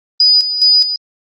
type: tone with tremolo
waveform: sine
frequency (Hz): 4953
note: D#8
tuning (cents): -9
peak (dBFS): -6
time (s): 0.2-0.96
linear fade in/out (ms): 2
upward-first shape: square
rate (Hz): 2.4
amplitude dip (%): 65
effects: Opus 24 kbps